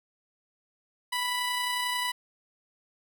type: tone with amplitude modulation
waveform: 15% pulse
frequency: 987.8 Hz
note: B5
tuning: in tune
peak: -20 dBFS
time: 1.12-2.12 s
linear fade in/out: 10 ms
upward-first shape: sine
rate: 31.2 Hz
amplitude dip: 25%
effects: none